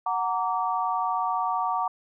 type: chord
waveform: sine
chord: Gb augmented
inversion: none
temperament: just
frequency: 740 / 925 / 1156.2 Hz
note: Gb5 / Bb5 / D6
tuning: 0 / -14 / -27 cents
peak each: -28 dBFS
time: 0.06-1.88 s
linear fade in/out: 5 ms
effects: none